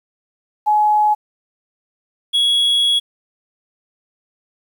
sine / triangle tone pair in turn, 845 / 3341 Hz, G#5 / G#7, +30 / +10 cents, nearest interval 2 octaves, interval 2380 cents, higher second, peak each -11 dBFS, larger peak neither, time 0.66-1.15 / 2.33-3 s, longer second, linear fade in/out 20 ms, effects 8-bit

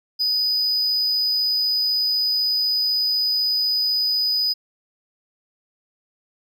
triangle tone, 4978 Hz, D#8, in tune, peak -17 dBFS, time 0.19-4.54 s, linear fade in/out 20 ms, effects none

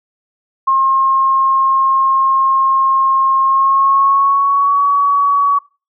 sine tone with pitch glide, 1071 to 1130.1 Hz, C6 to C#6, +40 to +33 cents, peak -9 dBFS, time 0.67-5.59 s, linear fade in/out 10 ms, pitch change +93 cents, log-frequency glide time 3.42-4.83 s, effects noise-tail reverb RT60 0.3 s tail -19 dB re dry

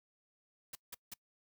white noise bursts, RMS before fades -45 dBFS, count 3, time 0.73-1.139 s, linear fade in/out 5 ms, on 23 ms, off 170 ms, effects noise-tail reverb RT60 0.1 s tail -24 dB re dry

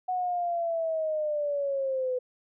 sine linear sweep, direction down, 740 to 499.3 Hz, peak -26 dBFS, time 0.08-2.19 s, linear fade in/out 10 ms, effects none

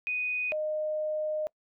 sine tone pair in turn, 2489 / 614.6 Hz, D#7 / D#5, 0 / -21 cents, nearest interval 2 octaves, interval 2421 cents, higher first, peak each -28 / -28 dBFS, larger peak neither, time 0.07-0.52 / 0.52-1.47 s, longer second, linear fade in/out 0 ms, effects noise-tail reverb RT60 0.1 s tail -25 dB re dry

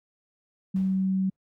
sine tone, 190 Hz, F#3, 46 cents sharp, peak -22 dBFS, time 0.74-1.3 s, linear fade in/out 10 ms
brown noise with exponential decay, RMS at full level -40 dBFS, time 0.76-1.36 s, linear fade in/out 0 ms, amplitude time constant 130 ms
effects high-pass 80 Hz 12 dB/octave

